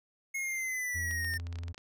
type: linear sweep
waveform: square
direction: down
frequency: 2172 to 1806 Hz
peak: -33 dBFS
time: 0.34-1.38 s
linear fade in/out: 10 ms
type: tone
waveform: triangle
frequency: 85 Hz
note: F2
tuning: 46 cents flat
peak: -34 dBFS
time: 0.94-1.73 s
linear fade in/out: 20 ms
type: clicks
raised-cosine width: 0.2 ms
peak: -30 dBFS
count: 12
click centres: 1.111 / 1.246 / 1.338 / 1.399 / 1.469 / 1.527 / 1.557 / 1.587 / 1.635 / 1.682 / 1.745 / 1.779 s
effects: none